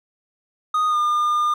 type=tone with pitch glide; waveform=triangle; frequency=1241 to 1208.5 Hz; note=D#6 to D6; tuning=-5 to +49 cents; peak=-15 dBFS; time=0.74-1.54 s; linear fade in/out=5 ms; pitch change=-46 cents; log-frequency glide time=0.88-0.97 s; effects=none